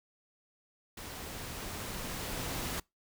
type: noise with level ramp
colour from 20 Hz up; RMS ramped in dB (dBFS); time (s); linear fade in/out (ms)
pink; -44 to -36; 0.97-2.8; 5
effects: noise-tail reverb RT60 0.2 s tail -25 dB re dry